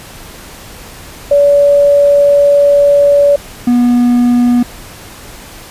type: tone pair in turn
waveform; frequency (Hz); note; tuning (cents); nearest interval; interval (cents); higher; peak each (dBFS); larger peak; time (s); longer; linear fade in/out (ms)
sine / triangle; 572 / 242.9; D5 / B3; -46 / -29; octave + minor third; 1483; first; -4; neither; 1.31-3.36 / 3.67-4.63; first; 5
effects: pink hiss -32 dBFS RMS until 5.7 s + resampled to 32000 Hz